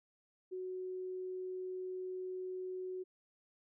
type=tone; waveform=sine; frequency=370 Hz; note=F#4; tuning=in tune; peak=-39 dBFS; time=0.51-3.04 s; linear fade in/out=20 ms; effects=none